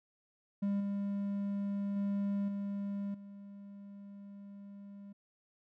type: tone with level steps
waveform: triangle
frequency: 200.4 Hz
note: G3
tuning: 38 cents sharp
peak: -28 / -31 / -29 / -33 / -45 dBFS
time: 0.62-5.13 s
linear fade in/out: 10 ms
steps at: 0.8 / 1.96 / 2.48 / 3.14 s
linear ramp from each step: 5 ms
effects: none